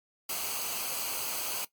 white noise with comb filter, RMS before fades -34 dBFS, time 0.29-1.65 s, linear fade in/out 5 ms, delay 0.55 ms, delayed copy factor -0.6, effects noise-tail reverb RT60 0.1 s tail -17 dB re dry + Opus 48 kbps

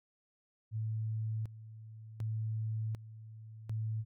sine tone with tremolo, 110 Hz, A2, in tune, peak -33 dBFS, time 0.71-4.05 s, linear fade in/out 50 ms, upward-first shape square, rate 0.67 Hz, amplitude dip 80%, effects none

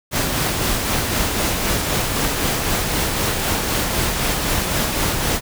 pink noise with tremolo, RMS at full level -19 dBFS, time 0.11-5.41 s, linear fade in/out 50 ms, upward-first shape sine, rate 3.9 Hz, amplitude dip 30%, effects none

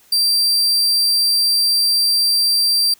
40% pulse tone, 4704 Hz, D8, 2 cents sharp, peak -12 dBFS, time 0.12-2.94 s, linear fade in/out 5 ms, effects white hiss -52 dBFS RMS until 2.99 s

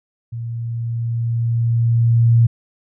sine tone with level ramp, 116.54 Hz, A#2, in tune, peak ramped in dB -24 to -8 dBFS, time 0.32-2.47 s, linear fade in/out 10 ms, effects none

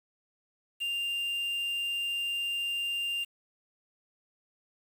triangle tone with quantisation, 2794 Hz, F7, in tune, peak -28 dBFS, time 0.8-3.25 s, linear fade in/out 20 ms, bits 8, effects none

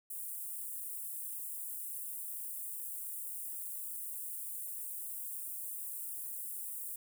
white high-pass noise, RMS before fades -42 dBFS, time 0.1-6.96 s, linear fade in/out 5 ms, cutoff 8500 Hz, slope 48 dB/octave, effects none

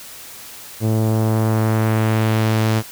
sawtooth tone with low-pass filter sweep, 110 Hz, A2, in tune, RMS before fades -17 dBFS, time 0.8-2.83 s, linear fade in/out 50 ms, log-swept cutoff 510 to 6900 Hz, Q 0.86, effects white hiss -37 dBFS RMS until 2.91 s

